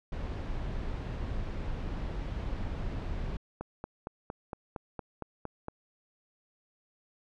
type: noise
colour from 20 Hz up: brown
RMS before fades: -35 dBFS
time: 0.12-3.37 s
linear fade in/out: 5 ms
type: click train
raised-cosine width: 1 ms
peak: -23 dBFS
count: 10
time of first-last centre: 3.61-5.684 s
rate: 4.34 Hz
effects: low-pass 4000 Hz 12 dB/octave